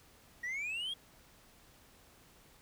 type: exponential sweep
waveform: sine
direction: up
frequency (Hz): 1884 to 3322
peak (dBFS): -33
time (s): 0.43-0.94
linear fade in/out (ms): 10
effects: tanh soft clip ceiling -35 dBFS + pink hiss -62 dBFS RMS until 2.61 s